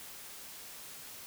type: silence
effects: white hiss -48 dBFS RMS until 1.26 s